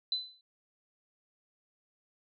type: tone with exponential decay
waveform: sine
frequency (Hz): 4017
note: B7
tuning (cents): +29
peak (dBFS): -26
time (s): 0.12-0.41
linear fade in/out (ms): 2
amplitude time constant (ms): 61
effects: none